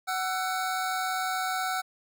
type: tone cluster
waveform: square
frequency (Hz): 747 / 1334 / 1491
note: F#5 / E6 / F#6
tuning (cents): +16 / +20 / +13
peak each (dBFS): -31 / -34 / -35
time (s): 0.07-1.82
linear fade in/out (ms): 20
effects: none